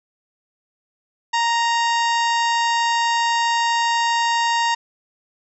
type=harmonic tone with a mistuned harmonic; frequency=932.3 Hz; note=A#5; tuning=in tune; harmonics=1 / 2 / 3 / 4 / 5 / 6 / 7 / 8; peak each=-18 / -24 / -28 / -30 / -32 / -34 / -35 / -36 dBFS; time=1.33-4.75 s; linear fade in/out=10 ms; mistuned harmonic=6; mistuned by=-48 cents; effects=none